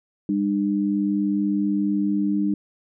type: tone pair together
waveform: sine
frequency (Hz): 201 / 301.2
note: G3 / D4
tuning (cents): +44 / +44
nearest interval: perfect fifth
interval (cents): 700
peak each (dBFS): -22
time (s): 0.29-2.54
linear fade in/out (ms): 2
effects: none